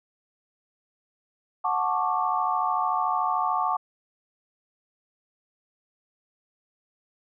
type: chord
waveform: sine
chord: D major seventh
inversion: first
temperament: just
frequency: 734.2 / 881 / 1101.2 / 1174.7 Hz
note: F#5 / A5 / C#6 / D6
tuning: -14 / +2 / -12 / 0 cents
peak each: -28 dBFS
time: 1.64-3.77 s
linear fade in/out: 10 ms
effects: none